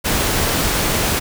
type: noise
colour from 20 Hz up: pink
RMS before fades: -18 dBFS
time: 0.04-1.2 s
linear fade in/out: 20 ms
effects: none